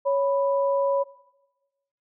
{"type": "tone pair together", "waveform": "sine", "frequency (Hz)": [555.3, 987.8], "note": ["C#5", "B5"], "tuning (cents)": [3, 0], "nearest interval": "minor seventh", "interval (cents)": 997, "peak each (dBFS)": [-20, -28], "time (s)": [0.05, 1.04], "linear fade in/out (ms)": 20, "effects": ["noise-tail reverb RT60 1.0 s tail -18 dB re dry"]}